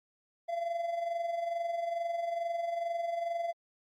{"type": "tone with amplitude modulation", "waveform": "triangle", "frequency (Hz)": 681, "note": "F5", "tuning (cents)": -44, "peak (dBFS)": -27, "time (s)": [0.48, 3.53], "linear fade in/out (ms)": 20, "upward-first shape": "sine", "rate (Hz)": 22.3, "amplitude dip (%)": 55, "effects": ["Opus 48 kbps"]}